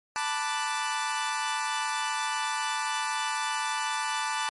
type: chord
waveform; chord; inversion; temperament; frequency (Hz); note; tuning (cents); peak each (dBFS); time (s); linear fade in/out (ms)
sawtooth; B minor seventh; third; equal; 880 / 987.8 / 1174.7 / 1480; A5 / B5 / D6 / F#6; 0 / 0 / 0 / 0; -27 / -32 / -30 / -32; 0.16-4.49; 0
effects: MP3 48 kbps